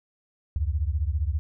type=beating tone pair; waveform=sine; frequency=70 / 85 Hz; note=C#2 / F2; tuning=+18 / -46 cents; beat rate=15 Hz; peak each=-25 / -27 dBFS; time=0.56-1.39 s; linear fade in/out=0 ms; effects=none